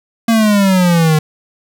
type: exponential sweep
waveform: square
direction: down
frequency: 231.6 to 152.1 Hz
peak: -9 dBFS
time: 0.28-1.19 s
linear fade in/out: 5 ms
effects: none